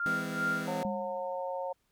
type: tone with tremolo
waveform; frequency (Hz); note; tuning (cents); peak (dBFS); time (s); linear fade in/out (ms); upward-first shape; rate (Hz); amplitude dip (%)
sine; 1396.9; F6; 0; -27; 0-0.66; 2; sine; 2.6; 90
type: chord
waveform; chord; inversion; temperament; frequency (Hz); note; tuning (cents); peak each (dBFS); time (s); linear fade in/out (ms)
sawtooth; E augmented; none; just; 164.81 / 206 / 257.5; E3 / G#3 / B#3; 0 / -14 / -28; -35; 0.06-0.83; 0
type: harmonic tone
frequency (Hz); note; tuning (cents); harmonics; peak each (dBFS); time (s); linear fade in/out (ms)
181.3; F#3; -35; 3 / 4 / 5; -35 / -40 / -38; 0.67-1.73; 10
type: tone with exponential decay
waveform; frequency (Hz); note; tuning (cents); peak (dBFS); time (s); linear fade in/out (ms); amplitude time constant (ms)
sine; 203; G#3; -39; -30; 0.85-1.41; 0; 120
effects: pink hiss -75 dBFS RMS until 1.91 s